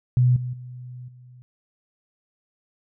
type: tone with level steps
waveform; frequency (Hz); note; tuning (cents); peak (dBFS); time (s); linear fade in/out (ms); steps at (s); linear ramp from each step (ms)
sine; 124.7; B2; +17; -14 / -26 / -35 / -44; 0.17-1.42; 0; 0.36 / 0.53 / 1.08; 5
effects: none